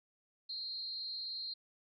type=tone with amplitude modulation; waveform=sine; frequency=4186 Hz; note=C8; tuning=in tune; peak=-36 dBFS; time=0.49-1.54 s; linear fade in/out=10 ms; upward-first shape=sine; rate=295 Hz; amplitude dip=65%; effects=none